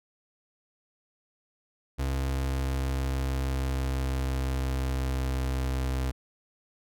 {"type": "tone with pitch glide", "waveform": "35% pulse", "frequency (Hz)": [66.9, 65], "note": ["C2", "C2"], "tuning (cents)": [39, -11], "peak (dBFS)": -25, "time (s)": [1.98, 6.12], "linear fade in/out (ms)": 20, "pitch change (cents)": -50, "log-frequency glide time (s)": [2.09, 5.95], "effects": []}